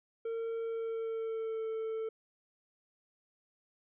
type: tone with pitch glide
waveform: triangle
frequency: 455.8 to 444.1 Hz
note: A#4 to A4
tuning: -39 to +16 cents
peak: -32 dBFS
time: 0.25-2.09 s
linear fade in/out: 5 ms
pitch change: -45 cents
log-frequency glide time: 0.64-1.66 s
effects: resampled to 8000 Hz